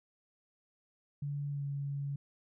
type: tone with pitch glide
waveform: sine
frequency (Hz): 143.4 to 140.94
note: D3 to C#3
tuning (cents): -41 to +29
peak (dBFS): -34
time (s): 1.22-2.16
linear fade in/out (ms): 5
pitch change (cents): -30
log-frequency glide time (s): 1.5-1.64
effects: none